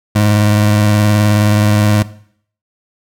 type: tone with vibrato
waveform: 25% pulse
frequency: 104.9 Hz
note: G#2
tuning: 18 cents sharp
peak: -5 dBFS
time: 0.15-2.03 s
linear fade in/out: 10 ms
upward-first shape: triangle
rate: 19 Hz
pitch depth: 31 cents each way
effects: noise-tail reverb RT60 0.6 s tail -18 dB re dry